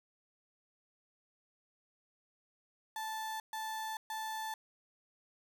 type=tone bursts; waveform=35% pulse; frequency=878 Hz; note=A5; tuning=4 cents flat; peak=-36 dBFS; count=3; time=2.96-4.54 s; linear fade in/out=2 ms; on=440 ms; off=130 ms; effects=none